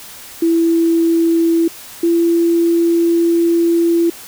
sine tone pair in turn, 332.3 / 337.5 Hz, E4 / E4, +14 / +41 cents, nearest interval unison, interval 27 cents, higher second, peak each -10 dBFS, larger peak neither, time 0.42-1.68 / 2.03-4.1 s, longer second, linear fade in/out 5 ms, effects white hiss -35 dBFS RMS until 4.27 s

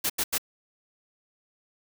white noise bursts, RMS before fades -26 dBFS, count 3, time 0.04-0.382 s, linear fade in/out 10 ms, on 58 ms, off 84 ms, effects none

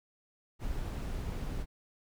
brown noise, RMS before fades -36 dBFS, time 0.59-1.66 s, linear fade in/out 50 ms, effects none

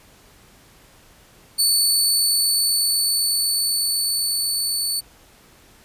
20% pulse tone with level ramp, 4478 Hz, C#8, 17 cents sharp, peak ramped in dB -9 to -15 dBFS, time 1.58-5.01 s, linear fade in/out 20 ms, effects pink hiss -51 dBFS RMS until 5.84 s + resampled to 32000 Hz

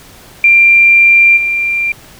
sine tone with level steps, 2375 Hz, D7, 19 cents sharp, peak -3 / -11 dBFS, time 0.44-1.92 s, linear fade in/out 2 ms, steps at 1.36 s, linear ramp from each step 20 ms, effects pink hiss -38 dBFS RMS until 2.19 s

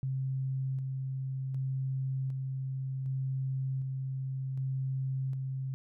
sine tone with tremolo, 132.8 Hz, C3, 26 cents sharp, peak -30 dBFS, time 0.03-5.74 s, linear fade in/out 0 ms, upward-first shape square, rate 0.66 Hz, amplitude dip 25%, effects none

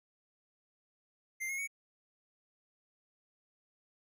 square tone with pitch steps, 2093 / 2162 / 2233 Hz, C7 / C#7 / C#7, 0 / -44 / +12 cents, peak -36 dBFS, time 1.4-1.676 s, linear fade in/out 20 ms, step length 92 ms, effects none

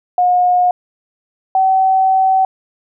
sine tone pair in turn, 720 / 761.9 Hz, F#5 / G5, -47 / -49 cents, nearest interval minor second, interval 98 cents, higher second, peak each -9 dBFS, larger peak neither, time 0.18-0.71 / 1.55-2.45 s, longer second, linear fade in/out 2 ms, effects none

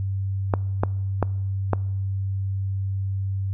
clicks, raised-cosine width 1 ms, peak -6 dBFS, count 4, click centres 0.538 / 0.835 / 1.227 / 1.733 s, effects noise-tail reverb RT60 1.0 s tail -23 dB re dry + added 97 Hz sine -23 dBFS peak until 3.53 s

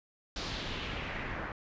pink noise with low-pass filter sweep, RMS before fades -38 dBFS, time 0.36-1.52 s, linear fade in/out 2 ms, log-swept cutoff 4800 to 1600 Hz, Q 2.2, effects resampled to 16000 Hz

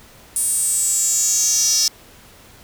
square tone with high-pass filter sweep, 253.7 Hz, B3, 47 cents sharp, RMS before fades -18 dBFS, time 0.36-1.88 s, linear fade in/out 2 ms, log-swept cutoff 9500 to 5400 Hz, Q 7.6, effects pink hiss -46 dBFS RMS until 2.63 s

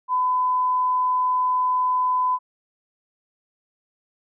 sine tone, 1007 Hz, B5, 33 cents sharp, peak -18 dBFS, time 0.08-2.39 s, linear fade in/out 50 ms, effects none

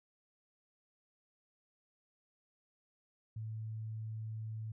sine tone, 110 Hz, A2, in tune, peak -39 dBFS, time 3.36-4.72 s, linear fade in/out 5 ms, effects none

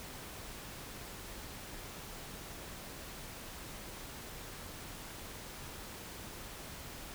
silence, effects pink hiss -47 dBFS RMS until 7.14 s

